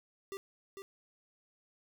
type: tone with echo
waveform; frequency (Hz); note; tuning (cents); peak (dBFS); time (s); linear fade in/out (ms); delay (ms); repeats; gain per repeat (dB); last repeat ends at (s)
square; 392; G4; 0; -40; 0.32-0.37; 0; 450; 1; -5; 0.82
effects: none